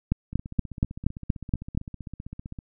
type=two click trains; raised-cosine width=5 ms; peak=-24 / -9 dBFS; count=36 / 8; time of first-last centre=0.33-2.588 / 0.12-1.775 s; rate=15.5 / 4.23 Hz; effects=none